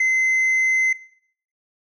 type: tone with tanh clipping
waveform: triangle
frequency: 2058 Hz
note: C7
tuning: 29 cents flat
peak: -16 dBFS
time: 0-0.93 s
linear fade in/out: 5 ms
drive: 7 dB
effects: noise-tail reverb RT60 0.6 s tail -18 dB re dry